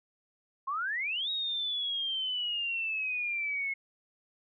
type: exponential two-way sweep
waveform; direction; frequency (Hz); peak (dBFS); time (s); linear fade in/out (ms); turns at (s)
sine; up then down; 1046.5 to 3801 to 2168; -30; 0.67-3.74; 10; 1.3
effects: none